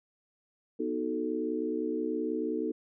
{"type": "chord", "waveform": "sine", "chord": "B dominant seventh", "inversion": "none", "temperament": "equal with one note detuned", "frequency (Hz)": [245, 311.1, 370, 440], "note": ["B3", "D#4", "F#4", "A4"], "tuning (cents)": [-14, 0, 0, 0], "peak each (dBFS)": [-36, -33, -37, -34], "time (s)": [0.79, 2.72], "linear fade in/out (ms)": 10, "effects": []}